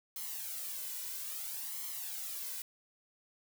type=noise with flanger; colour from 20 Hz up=blue; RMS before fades=-41 dBFS; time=0.16-2.62 s; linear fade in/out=2 ms; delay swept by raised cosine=0.95 to 2.05 ms; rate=0.6 Hz; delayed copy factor=+0.7; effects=none